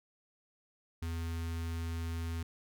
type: tone with notch filter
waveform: square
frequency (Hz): 82.9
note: E2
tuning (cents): +10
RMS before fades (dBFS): -37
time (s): 1.02-2.43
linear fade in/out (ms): 5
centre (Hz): 610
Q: 1.1
effects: none